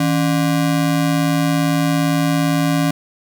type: ring-modulated tone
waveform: square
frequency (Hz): 220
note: A3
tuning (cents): 0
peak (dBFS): -12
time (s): 0-2.91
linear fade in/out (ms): 5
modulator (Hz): 58.8
effects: none